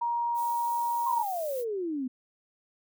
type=tone; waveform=sine; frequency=944 Hz; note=A#5; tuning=22 cents sharp; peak=-26 dBFS; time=0.01-1.23 s; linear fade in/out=10 ms
type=noise; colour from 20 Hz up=violet; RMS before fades=-43 dBFS; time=0.34-1.65 s; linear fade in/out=50 ms
type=exponential sweep; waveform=sine; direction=down; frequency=1084 to 246.9 Hz; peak=-29 dBFS; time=1.06-2.08 s; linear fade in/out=10 ms
effects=none